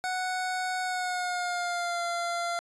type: tone with pitch glide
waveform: 25% pulse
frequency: 739 to 689.5 Hz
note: F#5 to F5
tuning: -2 to -22 cents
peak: -25 dBFS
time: 0.04-2.59 s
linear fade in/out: 0 ms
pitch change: -120 cents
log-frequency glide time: 0.82-2.03 s
effects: resampled to 22050 Hz